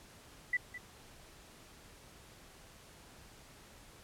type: tone with echo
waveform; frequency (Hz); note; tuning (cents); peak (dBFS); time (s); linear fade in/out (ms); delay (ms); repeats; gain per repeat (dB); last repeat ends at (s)
sine; 1975.5; B6; 0; -28; 0.53-0.57; 5; 210; 1; -14; 0.78
effects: pink hiss -57 dBFS RMS until 4.03 s + low-pass 12000 Hz 12 dB/octave